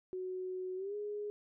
sine tone with pitch glide, 370 to 415.3 Hz, F#4 to G#4, 0 to 0 cents, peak -37 dBFS, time 0.13-1.3 s, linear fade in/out 0 ms, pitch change +200 cents, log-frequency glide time 0.76-0.95 s, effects none

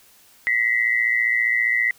sine tone pair together, 1930 / 2045 Hz, B6 / C7, -40 / -40 cents, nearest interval minor second, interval 100 cents, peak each -20 dBFS, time 0.47-1.91 s, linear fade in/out 0 ms, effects white hiss -53 dBFS RMS until 1.98 s

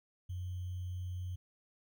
sine tone with sample-and-hold, 90.4 Hz, F#2, 40 cents flat, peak -37 dBFS, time 0.29-1.36 s, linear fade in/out 10 ms, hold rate 3150 Hz, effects none

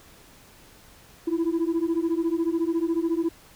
sine beating tone pair, 325.4 / 339.4 Hz, E4 / F4, -22 / -49 cents, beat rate 14 Hz, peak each -23 dBFS, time 1.27-3.29 s, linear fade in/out 10 ms, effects tanh soft clip ceiling -19 dBFS + pink hiss -52 dBFS RMS until 3.55 s

